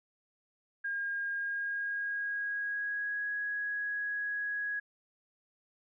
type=tone with pitch glide; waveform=sine; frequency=1619 to 1664.5 Hz; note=G#6 to G#6; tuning=-45 to +3 cents; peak=-32 dBFS; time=0.84-4.8 s; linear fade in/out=10 ms; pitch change=+48 cents; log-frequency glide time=1.3-3.31 s; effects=none